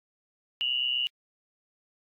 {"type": "tone pair together", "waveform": "sine", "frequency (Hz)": [2803, 2931], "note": ["F7", "F#7"], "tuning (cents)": [6, -17], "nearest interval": "minor second", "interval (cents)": 77, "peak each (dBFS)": [-30, -27], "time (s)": [0.61, 1.07], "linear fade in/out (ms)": 0, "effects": ["AAC 64 kbps"]}